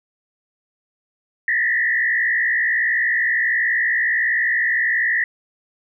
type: tone with frequency modulation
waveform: sine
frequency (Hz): 1864.7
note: A#6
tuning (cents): 0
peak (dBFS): -16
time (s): 1.48-5.24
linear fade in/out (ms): 2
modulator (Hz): 60.7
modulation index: 1.8
effects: none